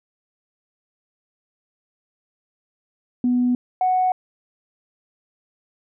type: tone pair in turn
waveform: sine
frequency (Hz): 246.9 / 739.9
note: B3 / F#5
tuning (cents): 0 / 0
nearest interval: octave + perfect fifth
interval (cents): 1900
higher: second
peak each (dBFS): -15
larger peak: neither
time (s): 3.24-3.55 / 3.81-4.12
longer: neither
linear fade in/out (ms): 2
effects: tanh soft clip ceiling -11 dBFS

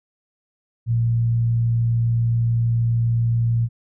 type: tone with frequency modulation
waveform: sine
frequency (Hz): 116.5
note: A#2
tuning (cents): -1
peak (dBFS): -16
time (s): 0.86-3.69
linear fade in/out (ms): 50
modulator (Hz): 60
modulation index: 0.24
effects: none

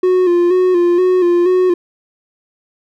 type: tone with vibrato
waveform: triangle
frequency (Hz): 358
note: F4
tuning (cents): +43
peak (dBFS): -7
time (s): 0.03-1.74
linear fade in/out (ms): 5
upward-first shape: square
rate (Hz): 2.1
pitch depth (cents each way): 44
effects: none

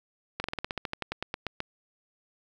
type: slowing click train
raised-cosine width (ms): 0.3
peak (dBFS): -15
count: 16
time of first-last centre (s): 0.4-1.604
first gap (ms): 41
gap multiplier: 1.09
effects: 9-bit

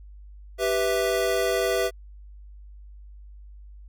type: chord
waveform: square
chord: E minor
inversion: first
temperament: equal with one note detuned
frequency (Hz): 392 / 493.9 / 657.4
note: G4 / B4 / E5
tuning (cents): 0 / 0 / -5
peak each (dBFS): -27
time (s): 0.58-1.91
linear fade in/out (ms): 50
effects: added 50 Hz sine -42 dBFS peak until 3.88 s

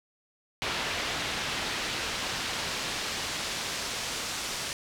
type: noise with band-pass filter sweep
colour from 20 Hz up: brown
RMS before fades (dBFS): -33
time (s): 0.62-4.73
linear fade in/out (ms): 0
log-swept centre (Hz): 3300 to 6200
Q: 0.81
effects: none

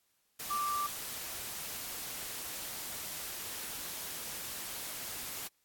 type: tone in noise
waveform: sine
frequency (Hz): 1174.7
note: D6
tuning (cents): 0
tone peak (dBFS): -31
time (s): 0.5-0.87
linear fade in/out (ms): 10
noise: white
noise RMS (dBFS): -41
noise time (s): 0.39-5.48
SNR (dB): +7
effects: white hiss -75 dBFS RMS until 5.64 s + AAC 64 kbps

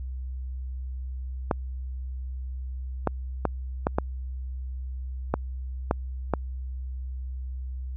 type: clicks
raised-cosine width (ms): 1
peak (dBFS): -8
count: 8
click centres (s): 1.512 / 3.073 / 3.453 / 3.869 / 3.985 / 5.34 / 5.911 / 6.337
effects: added 64 Hz sine -31 dBFS peak until 7.96 s

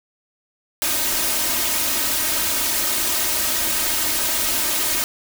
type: noise with comb filter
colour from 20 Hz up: white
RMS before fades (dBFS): -21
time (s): 0.82-5.04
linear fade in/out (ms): 0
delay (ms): 3.2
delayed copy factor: +0.8
effects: none

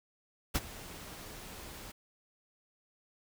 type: noise with ADSR envelope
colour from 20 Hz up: pink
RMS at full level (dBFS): -29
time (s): 0.54-1.92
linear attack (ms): 18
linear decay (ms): 35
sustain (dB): -18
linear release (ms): 11
effects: none

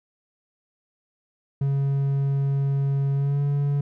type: tone with pitch glide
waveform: triangle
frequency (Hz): 138.59 to 142.57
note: C#3 to C#3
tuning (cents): 0 to +49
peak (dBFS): -18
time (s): 1.61-3.81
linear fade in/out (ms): 5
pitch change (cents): +49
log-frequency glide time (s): 3.14-3.41
effects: none

